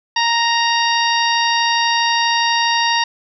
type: harmonic tone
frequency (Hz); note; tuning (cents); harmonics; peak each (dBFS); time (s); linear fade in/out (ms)
932.3; A#5; 0; 1 / 2 / 3 / 4 / 5 / 6; -17 / -20 / -22 / -23 / -24 / -25; 0.16-3.04; 5
effects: none

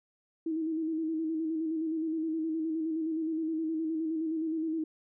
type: tone with vibrato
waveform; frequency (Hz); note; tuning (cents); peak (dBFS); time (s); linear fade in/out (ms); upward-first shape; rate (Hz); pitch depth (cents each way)
sine; 320; D#4; +49; -29; 0.46-4.84; 5; square; 9.6; 36
effects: none

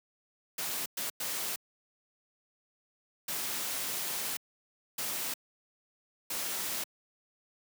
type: noise bursts at uneven times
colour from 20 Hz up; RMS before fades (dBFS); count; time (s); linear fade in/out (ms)
white; -35; 6; 0.58-0.86 / 0.97-1.1 / 1.2-1.56 / 3.28-4.37 / 4.98-5.34 / 6.3-6.84; 5
effects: high-pass 150 Hz 12 dB/octave

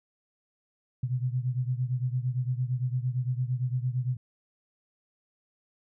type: beating tone pair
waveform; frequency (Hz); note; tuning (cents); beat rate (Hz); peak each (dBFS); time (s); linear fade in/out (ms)
sine; 123.47 / 132.27; B2 / C3; 0 / +19; 8.8; -28 / -31; 1.03-4.17; 5
effects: none

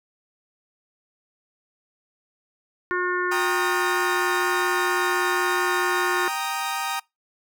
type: harmonic tone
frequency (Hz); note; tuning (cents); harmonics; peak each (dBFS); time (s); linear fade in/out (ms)
359.9; F#4; -48; 1 / 3 / 4 / 5 / 6; -26 / -28 / -27 / -29 / -43; 2.91-6.28; 0
type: chord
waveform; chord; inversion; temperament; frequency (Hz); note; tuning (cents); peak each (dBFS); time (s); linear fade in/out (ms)
sawtooth; Eb major; first; equal; 784 / 932.3 / 1244.5; G5 / Bb5 / Eb6; 0 / 0 / 0; -26; 3.31-7; 10
effects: noise-tail reverb RT60 0.2 s tail -24 dB re dry

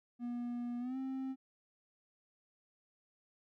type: tone with pitch glide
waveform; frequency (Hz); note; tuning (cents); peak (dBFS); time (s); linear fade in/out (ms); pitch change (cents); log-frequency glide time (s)
triangle; 241 to 264.3; B3 to C4; -42 to +18; -35; 0.19-1.36; 50; +160; 0.79-0.97
effects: none

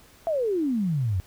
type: exponential sweep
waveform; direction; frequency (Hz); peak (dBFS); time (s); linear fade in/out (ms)
sine; down; 686 to 86.2; -22; 0.27-1.2; 0
effects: pink hiss -54 dBFS RMS until 1.26 s

